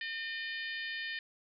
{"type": "harmonic tone with a mistuned harmonic", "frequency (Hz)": 606, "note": "D#5", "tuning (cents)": -46, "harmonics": [3, 4, 5, 6, 7, 8], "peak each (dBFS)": [-38, -45, -45, -47, -51, -52], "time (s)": [0.01, 1.19], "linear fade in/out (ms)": 2, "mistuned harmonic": 8, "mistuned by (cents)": -23, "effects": []}